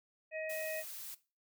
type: harmonic tone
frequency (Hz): 630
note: D#5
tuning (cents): +21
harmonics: 1 / 3 / 4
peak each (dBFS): -39 / -45 / -44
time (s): 0.31-0.84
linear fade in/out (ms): 50
type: noise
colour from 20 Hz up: blue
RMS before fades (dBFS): -46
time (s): 0.49-1.15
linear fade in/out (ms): 10
effects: noise-tail reverb RT60 0.3 s tail -17 dB re dry